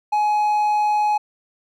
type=tone; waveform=triangle; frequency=841 Hz; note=G#5; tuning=22 cents sharp; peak=-14 dBFS; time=0.12-1.18 s; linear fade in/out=10 ms; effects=none